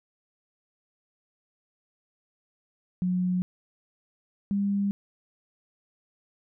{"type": "tone pair in turn", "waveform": "sine", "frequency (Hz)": [181.5, 200.2], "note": ["F#3", "G3"], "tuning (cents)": [-33, 37], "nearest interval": "major second", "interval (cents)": 170, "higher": "second", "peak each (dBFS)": -23, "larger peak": "neither", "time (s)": [[3.02, 3.42], [4.51, 4.91]], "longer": "neither", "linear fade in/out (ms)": 0, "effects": []}